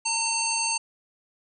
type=harmonic tone; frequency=904 Hz; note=A5; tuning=47 cents sharp; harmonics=1 / 3 / 5 / 7 / 9; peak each=-30 / -30 / -30 / -30 / -30 dBFS; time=0.05-0.78 s; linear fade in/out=10 ms; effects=none